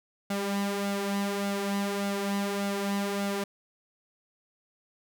sawtooth tone with flanger, 200 Hz, G3, 35 cents sharp, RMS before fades -30 dBFS, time 0.3-3.44 s, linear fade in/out 5 ms, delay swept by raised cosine 1.4 to 4 ms, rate 1.7 Hz, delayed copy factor +0.55, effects none

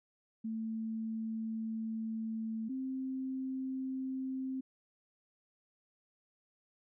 sine tone pair in turn, 222.5 / 262.6 Hz, A3 / C4, +20 / +6 cents, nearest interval minor third, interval 286 cents, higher second, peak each -35 / -35 dBFS, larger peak neither, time 0.44-2.69 / 2.69-4.61 s, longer first, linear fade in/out 10 ms, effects none

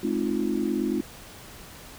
sine chord, F minor seventh, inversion first, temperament equal with one note detuned, 212.3 / 261.6 / 311.1 / 349.2 Hz, Ab3 / C4 / Eb4 / F4, +38 / 0 / 0 / 0 cents, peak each -29 dBFS, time 0.03-1.01 s, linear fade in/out 5 ms, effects pink hiss -45 dBFS RMS until 1.98 s

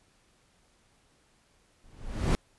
brown noise with exponential growth, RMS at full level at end -18 dBFS, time 1.84-2.35 s, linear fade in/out 0 ms, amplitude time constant 110 ms, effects pink hiss -66 dBFS RMS until 2.58 s + resampled to 24000 Hz

